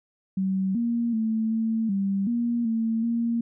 sine tone with pitch steps, 190.7 / 234.7 / 221.4 / 223.8 / 196.4 / 236.6 / 225.4 / 233 Hz, G3 / A#3 / A3 / A3 / G3 / A#3 / A3 / A#3, -47 / +12 / +11 / +30 / +4 / +26 / +42 / -1 cents, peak -22 dBFS, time 0.37-3.41 s, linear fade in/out 5 ms, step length 380 ms, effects none

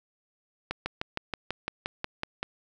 slowing click train, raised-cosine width 0.3 ms, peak -14 dBFS, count 11, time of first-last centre 0.71-2.43 s, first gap 150 ms, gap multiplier 1.03, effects none

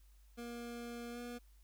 25% pulse tone with pitch glide, 237.1 to 241 Hz, A#3 to B3, +30 to -42 cents, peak -40 dBFS, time 0.37-1.39 s, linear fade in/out 20 ms, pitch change +28 cents, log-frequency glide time 1.11-1.19 s, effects added 50 Hz sine -60 dBFS peak until 1.63 s + white hiss -74 dBFS RMS until 1.63 s

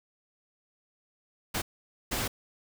pink noise bursts at uneven times, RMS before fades -31 dBFS, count 2, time 1.54-1.62 / 2.11-2.28 s, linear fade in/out 10 ms, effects none

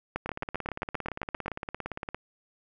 two click trains, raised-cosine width 0.5 ms, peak -15 / -19 dBFS, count 11 / 34, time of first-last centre 0.16-1.481 / 0.26-2.146 s, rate 7.57 / 17.5 Hz, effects none

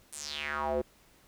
square tone with band-pass filter sweep, 73.7 Hz, D2, 7 cents sharp, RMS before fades -34 dBFS, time 0.12-0.82 s, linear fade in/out 10 ms, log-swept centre 10000 to 410 Hz, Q 4.5, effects pink hiss -62 dBFS RMS until 1.27 s

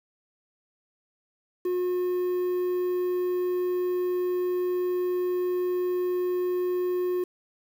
triangle tone with quantisation, 360.5 Hz, F#4, 45 cents flat, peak -22 dBFS, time 1.65-7.24 s, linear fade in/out 5 ms, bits 8, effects none

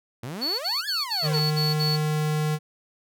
sawtooth exponential two-way sweep, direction up then down, 110 to 1760 to 411.6 Hz, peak -28 dBFS, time 0.23-1.4 s, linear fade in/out 5 ms, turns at 0.87 s
triangle tone bursts, 4435 Hz, C#8, in tune, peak -23 dBFS, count 7, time 0.41-1.97 s, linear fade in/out 20 ms, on 180 ms, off 50 ms
square tone, 152.9 Hz, D#3, 30 cents flat, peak -23 dBFS, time 1.22-2.59 s, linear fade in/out 50 ms
effects none

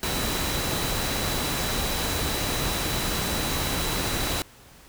sine tone in noise, 3944 Hz, B7, 3 cents flat, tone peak -35 dBFS, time 0.03-4.42 s, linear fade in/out 0 ms, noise pink, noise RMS -27 dBFS, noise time 0.03-4.42 s, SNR -11 dB, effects pink hiss -51 dBFS RMS until 4.88 s

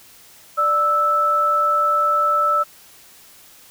sine tone pair together, 590.9 / 1315 Hz, D5 / E6, +10 / -5 cents, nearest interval octave + major second, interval 1385 cents, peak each -24 / -15 dBFS, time 0.57-2.64 s, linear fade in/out 20 ms, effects white hiss -47 dBFS RMS until 3.7 s

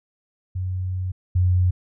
sine tone pair in turn, 92.3 / 90.66 Hz, F#2 / F#2, -4 / -35 cents, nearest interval unison, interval 31 cents, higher first, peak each -23 / -15 dBFS, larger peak second, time 0.55-1.12 / 1.35-1.71 s, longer first, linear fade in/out 10 ms, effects none

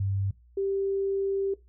sine tone pair in turn, 98 / 392 Hz, G2 / G4, 0 / 0 cents, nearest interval 2 octaves, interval 2400 cents, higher second, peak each -25 dBFS, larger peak neither, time 0-0.31 / 0.57-1.54 s, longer second, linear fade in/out 5 ms, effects noise-tail reverb RT60 0.2 s tail -18 dB re dry + added 60 Hz sine -54 dBFS peak until 1.68 s

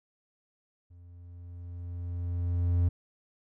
triangle tone with level ramp, 87.31 Hz, F2, in tune, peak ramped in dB -48 to -19 dBFS, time 0.9-2.89 s, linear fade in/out 10 ms, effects none

